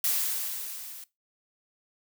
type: noise with level ramp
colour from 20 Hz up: blue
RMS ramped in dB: -25 to -44 dBFS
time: 0.04-1.04 s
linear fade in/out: 2 ms
effects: noise-tail reverb RT60 0.2 s tail -19 dB re dry